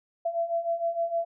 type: beating tone pair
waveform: sine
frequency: 670 / 676.5 Hz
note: E5 / E5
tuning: +28 / +45 cents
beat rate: 6.5 Hz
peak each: -31 / -27 dBFS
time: 0.25-1.25 s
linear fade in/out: 10 ms
effects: none